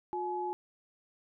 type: tone pair together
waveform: sine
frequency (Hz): 359.1 / 849.2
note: F4 / G#5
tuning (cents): +48 / +38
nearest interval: octave + minor third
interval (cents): 1490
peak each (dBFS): -36 / -34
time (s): 0.13-0.53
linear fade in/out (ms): 0
effects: none